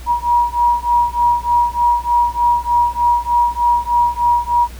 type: beating tone pair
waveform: sine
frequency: 956 / 959.3 Hz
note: A#5 / A#5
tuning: +43 / +49 cents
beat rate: 3.3 Hz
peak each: -15 dBFS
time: 0.06-4.68 s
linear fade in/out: 50 ms
effects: added 60 Hz sine -30 dBFS peak until 4.79 s + pink hiss -40 dBFS RMS until 4.79 s